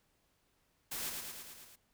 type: noise with echo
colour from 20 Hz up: white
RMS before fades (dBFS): -40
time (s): 0.91-1.1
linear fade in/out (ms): 10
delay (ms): 110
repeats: 6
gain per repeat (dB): -3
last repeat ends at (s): 1.76
effects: pink hiss -75 dBFS RMS until 1.93 s